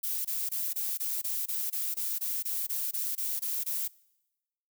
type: noise bursts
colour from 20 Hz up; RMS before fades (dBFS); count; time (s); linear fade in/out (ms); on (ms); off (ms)
violet; -32; 16; 0.03-3.88; 10; 220; 22
effects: noise-tail reverb RT60 1.0 s tail -24 dB re dry